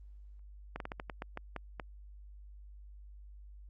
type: slowing click train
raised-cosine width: 0.5 ms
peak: -24 dBFS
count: 10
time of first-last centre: 0.76-1.798 s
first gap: 42 ms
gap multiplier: 1.24
effects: added 50 Hz sine -49 dBFS peak until 3.69 s + Opus 24 kbps